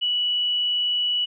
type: tone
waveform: sine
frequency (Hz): 2946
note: F#7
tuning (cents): -8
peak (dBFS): -20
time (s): 0.01-1.26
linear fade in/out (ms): 20
effects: none